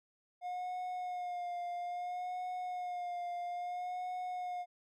triangle tone with vibrato, 716 Hz, F5, 43 cents sharp, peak -35 dBFS, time 0.41-4.66 s, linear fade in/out 50 ms, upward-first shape sine, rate 0.6 Hz, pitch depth 32 cents each way, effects none

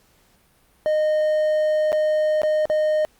triangle tone with dropouts, 615 Hz, D#5, 20 cents flat, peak -15 dBFS, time 0.86-3.05 s, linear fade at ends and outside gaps 0 ms, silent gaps 1.92-1.928 / 2.418-2.433 / 2.655-2.699 s, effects pink hiss -59 dBFS RMS until 3.19 s + Opus 48 kbps

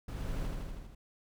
brown noise with echo, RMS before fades -39 dBFS, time 0.08-0.47 s, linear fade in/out 5 ms, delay 80 ms, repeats 6, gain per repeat -2 dB, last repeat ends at 0.95 s, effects none

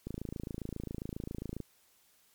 click train, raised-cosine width 3 ms, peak -25 dBFS, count 43, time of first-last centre 0.07-1.603 s, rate 27.4 Hz, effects white hiss -67 dBFS RMS until 2.34 s + MP3 96 kbps

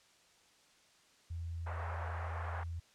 sine tone, 84 Hz, E2, 33 cents sharp, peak -38 dBFS, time 1.3-2.8 s, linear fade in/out 10 ms
pink band-pass noise, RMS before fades -45 dBFS, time 1.66-2.64 s, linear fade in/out 10 ms, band 590 to 1700 Hz, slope 24 dB/octave
effects white hiss -66 dBFS RMS until 2.94 s + low-pass 7000 Hz 12 dB/octave

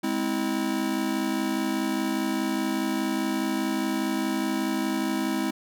square chord, Ab augmented, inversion none, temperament just, 207.7 / 259.6 / 324.5 Hz, Ab3 / C4 / E4, 0 / -13 / -27 cents, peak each -31 / -30 / -29 dBFS, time 0.03-5.51 s, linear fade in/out 10 ms, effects none

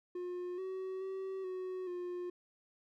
triangle tone with pitch steps, 357.6 / 377.1 / 382.4 / 370.6 / 355.9 Hz, F4 / F#4 / G4 / F#4 / F4, +41 / +33 / -43 / +3 / +33 cents, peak -36 dBFS, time 0.15-2.3 s, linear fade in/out 5 ms, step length 430 ms, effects none

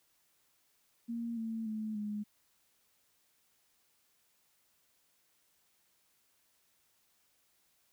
sine tone with pitch steps, 233.1 / 224.8 / 216.7 / 209 Hz, A#3 / A3 / A3 / G#3, 0 / +37 / -26 / +11 cents, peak -35 dBFS, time 1.08-2.24 s, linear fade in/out 20 ms, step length 290 ms, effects white hiss -73 dBFS RMS until 7.92 s

